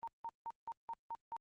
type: tone bursts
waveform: sine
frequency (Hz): 920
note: A#5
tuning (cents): -23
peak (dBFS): -40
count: 7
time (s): 0.03-1.365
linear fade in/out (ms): 0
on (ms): 45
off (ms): 170
effects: Opus 24 kbps